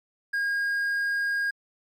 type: tone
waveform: triangle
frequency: 1627 Hz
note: G#6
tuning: 36 cents flat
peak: -22 dBFS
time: 0.33-1.51 s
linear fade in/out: 10 ms
effects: MP3 64 kbps